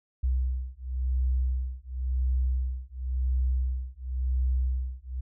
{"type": "beating tone pair", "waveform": "sine", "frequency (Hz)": [63.2, 64.14], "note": ["B1", "C2"], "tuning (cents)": [41, -34], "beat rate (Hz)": 0.94, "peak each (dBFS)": -28, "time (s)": [0.23, 5.21], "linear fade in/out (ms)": 10, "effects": []}